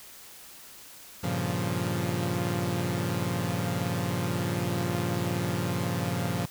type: chord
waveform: sawtooth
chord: G half-diminished seventh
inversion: none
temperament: equal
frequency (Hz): 98 / 116.54 / 138.59 / 174.61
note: G2 / Bb2 / Db3 / F3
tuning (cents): 0 / 0 / 0 / 0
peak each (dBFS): -30 / -29 / -30 / -27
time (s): 1.23-6.46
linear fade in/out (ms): 10
effects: white hiss -48 dBFS RMS until 6.5 s